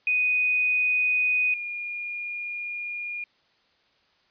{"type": "tone pair in turn", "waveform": "sine", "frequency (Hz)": [2489, 2425], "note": ["D#7", "D#7"], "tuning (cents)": [0, -45], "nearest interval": "unison", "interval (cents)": 45, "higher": "first", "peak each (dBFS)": [-20, -30], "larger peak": "first", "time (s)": [[0.07, 1.54], [1.54, 3.24]], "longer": "second", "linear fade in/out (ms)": 2, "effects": ["white hiss -65 dBFS RMS until 4.3 s", "resampled to 11025 Hz"]}